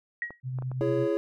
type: tone with exponential decay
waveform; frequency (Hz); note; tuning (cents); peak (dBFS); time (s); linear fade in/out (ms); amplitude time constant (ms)
sine; 1900; A#6; +33; -25; 0.22-0.4; 1; 37
type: clicks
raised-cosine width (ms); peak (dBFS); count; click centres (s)
1; -28; 4; 0.306 / 0.587 / 0.623 / 0.716
type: tone with tremolo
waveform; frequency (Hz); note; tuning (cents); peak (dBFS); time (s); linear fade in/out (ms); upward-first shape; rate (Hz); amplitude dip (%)
sine; 128.5; C3; -31; -28; 0.43-1.08; 50; sine; 9.1; 35
type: chord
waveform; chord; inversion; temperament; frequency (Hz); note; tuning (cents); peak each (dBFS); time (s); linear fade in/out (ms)
triangle; C# minor; first; equal with one note detuned; 336.9 / 415.3 / 554.4; E4 / G#4 / C#5; +38 / 0 / 0; -26 / -26 / -28; 0.81-1.17; 0
effects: none